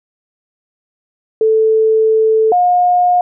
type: tone pair in turn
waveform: sine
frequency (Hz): 440 / 715.8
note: A4 / F5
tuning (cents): 0 / +42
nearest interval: minor sixth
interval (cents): 842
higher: second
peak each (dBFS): -8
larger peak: neither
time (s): 1.41-2.52 / 2.52-3.21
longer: first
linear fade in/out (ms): 2
effects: none